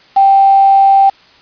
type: tone with quantisation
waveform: sine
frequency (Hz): 784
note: G5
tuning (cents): 0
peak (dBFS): -4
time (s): 0.16-1.1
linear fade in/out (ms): 10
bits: 4
effects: white hiss -44 dBFS RMS until 1.41 s + resampled to 11025 Hz